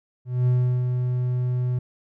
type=tone with ADSR envelope; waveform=triangle; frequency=124.8 Hz; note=B2; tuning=19 cents sharp; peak=-14 dBFS; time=0.25-1.79 s; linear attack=220 ms; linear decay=360 ms; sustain=-5 dB; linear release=6 ms; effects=none